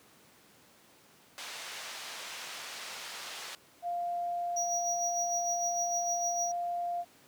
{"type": "band-pass noise", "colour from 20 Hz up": "white", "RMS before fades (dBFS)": -43, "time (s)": [1.38, 3.55], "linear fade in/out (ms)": 0, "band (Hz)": [580, 5000], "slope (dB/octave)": 12}
{"type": "tone", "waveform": "sine", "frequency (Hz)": 698.5, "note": "F5", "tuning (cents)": 0, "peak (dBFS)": -31, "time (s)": [3.82, 7.05], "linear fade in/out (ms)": 50}
{"type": "tone with tremolo", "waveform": "triangle", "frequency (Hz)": 5780, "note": "F#8", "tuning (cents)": -41, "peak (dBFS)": -29, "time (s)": [4.56, 6.52], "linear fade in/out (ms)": 10, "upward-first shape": "sine", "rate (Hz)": 6.6, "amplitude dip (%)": 55}
{"effects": ["pink hiss -60 dBFS RMS until 7.27 s", "high-pass 150 Hz 12 dB/octave"]}